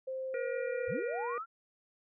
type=tone with pitch glide; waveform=sine; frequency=524 to 511.7 Hz; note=C5 to C5; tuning=+2 to -39 cents; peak=-35 dBFS; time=0.07-1 s; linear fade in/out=10 ms; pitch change=-41 cents; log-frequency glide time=0.59-0.79 s
type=harmonic tone; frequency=477.4 Hz; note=A#4; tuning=41 cents sharp; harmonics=1 / 3 / 4 / 5; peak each=-36 / -44 / -47 / -48 dBFS; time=0.34-1.38 s; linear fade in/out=2 ms
type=linear sweep; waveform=sine; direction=up; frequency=54.4 to 1400 Hz; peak=-36 dBFS; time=0.87-1.46 s; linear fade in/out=50 ms
effects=none